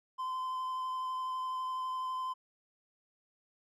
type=tone with vibrato; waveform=triangle; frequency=1029 Hz; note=C6; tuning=29 cents flat; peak=-32 dBFS; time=0.18-2.34 s; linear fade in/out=20 ms; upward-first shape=triangle; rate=12 Hz; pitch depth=14 cents each way; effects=none